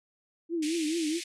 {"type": "tone with vibrato", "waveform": "sine", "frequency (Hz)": 320.7, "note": "E4", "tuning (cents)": -48, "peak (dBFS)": -27, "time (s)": [0.49, 1.21], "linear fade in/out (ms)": 50, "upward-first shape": "triangle", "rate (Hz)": 4.7, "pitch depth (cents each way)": 140}
{"type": "band-pass noise", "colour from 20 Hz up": "pink", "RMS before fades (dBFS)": -39, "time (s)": [0.62, 1.24], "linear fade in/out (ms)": 10, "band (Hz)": [2100, 10000], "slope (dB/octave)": 48}
{"effects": []}